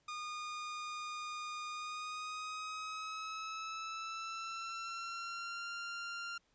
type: tone with pitch glide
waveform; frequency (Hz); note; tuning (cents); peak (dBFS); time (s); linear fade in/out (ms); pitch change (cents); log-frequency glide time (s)
sawtooth; 1223 to 1388.7; D#6 to F6; -30 to -10; -37; 0.08-6.38; 5; +220; 1.69-5.69
effects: pink hiss -75 dBFS RMS until 6.54 s + resampled to 16000 Hz